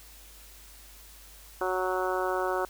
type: harmonic tone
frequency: 185 Hz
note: F#3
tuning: in tune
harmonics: 2 / 3 / 4 / 5 / 6 / 7 / 8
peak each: -31 / -33 / -34 / -35 / -36 / -36 / -37 dBFS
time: 1.61-2.65 s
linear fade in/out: 2 ms
effects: added 50 Hz sine -52 dBFS peak until 2.69 s + white hiss -52 dBFS RMS until 2.69 s